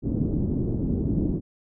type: low-pass noise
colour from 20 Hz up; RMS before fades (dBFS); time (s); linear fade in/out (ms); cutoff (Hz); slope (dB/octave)
white; -25; 0.02-1.41; 50; 300; 24
effects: none